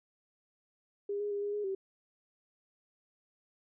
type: tone with pitch steps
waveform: sine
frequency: 405.2 / 413.1 / 405.3 / 409.3 / 415.5 / 385.9 Hz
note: G#4 / G#4 / G#4 / G#4 / G#4 / G4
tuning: -43 / -9 / -42 / -25 / +1 / -27 cents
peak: -32 dBFS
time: 1.09-1.75 s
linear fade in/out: 5 ms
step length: 110 ms
effects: none